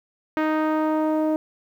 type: tone with low-pass filter sweep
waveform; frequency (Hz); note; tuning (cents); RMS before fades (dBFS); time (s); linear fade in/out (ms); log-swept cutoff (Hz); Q
sawtooth; 311.1; D#4; 0; -22; 0.37-1.36; 0; 1800 to 640; 1.4
effects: 9-bit